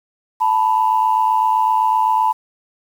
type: tone pair together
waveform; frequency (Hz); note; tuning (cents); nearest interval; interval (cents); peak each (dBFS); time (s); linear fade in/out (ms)
sine; 880 / 987.8; A5 / B5; 0 / 0; major second; 200; -15; 0.4-2.33; 20
effects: tanh soft clip ceiling -5 dBFS + 7-bit